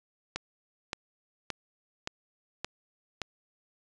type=click train; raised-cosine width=0.2 ms; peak=-15 dBFS; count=6; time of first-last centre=0.36-3.217 s; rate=1.75 Hz; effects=resampled to 22050 Hz